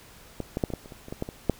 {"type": "clicks", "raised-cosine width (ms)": 2, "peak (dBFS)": [-17, -14, -10, -22, -16, -30, -28, -28, -20, -15, -22, -7], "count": 12, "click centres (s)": [0.403, 0.571, 0.638, 0.703, 0.737, 0.859, 0.922, 1.084, 1.125, 1.224, 1.289, 1.497], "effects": ["pink hiss -51 dBFS RMS until 1.59 s"]}